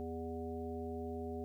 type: harmonic tone with a mistuned harmonic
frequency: 81.7 Hz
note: E2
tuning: 15 cents flat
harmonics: 1 / 3 / 5 / 7 / 9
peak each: -45 / -44 / -43 / -52 / -49 dBFS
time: 0-1.44 s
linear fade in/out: 0 ms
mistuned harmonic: 7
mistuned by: +60 cents
effects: 12-bit